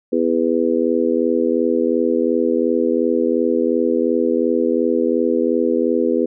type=harmonic tone; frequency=82.8 Hz; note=E2; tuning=8 cents sharp; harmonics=3 / 4 / 5 / 6; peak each=-20 / -20 / -20 / -20 dBFS; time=0.12-6.26 s; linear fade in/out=10 ms; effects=none